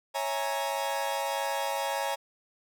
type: chord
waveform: 40% pulse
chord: A# half-diminished seventh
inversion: first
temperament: equal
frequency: 554.4 / 659.3 / 830.6 / 932.3 Hz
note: C#5 / E5 / G#5 / A#5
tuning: 0 / 0 / 0 / 0 cents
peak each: -33 / -37 / -33 / -33 dBFS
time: 0.14-2.16 s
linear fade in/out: 20 ms
effects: none